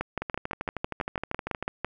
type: two click trains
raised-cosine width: 0.5 ms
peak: -13 / -16 dBFS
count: 12 / 19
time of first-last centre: 0.01-1.846 / 0.22-1.626 s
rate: 5.99 / 12.8 Hz
effects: none